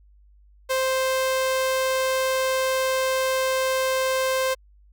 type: tone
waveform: sawtooth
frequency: 523.3 Hz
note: C5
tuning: in tune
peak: -17 dBFS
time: 0.69-4.55 s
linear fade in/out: 20 ms
effects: added 50 Hz sine -51 dBFS peak until 4.92 s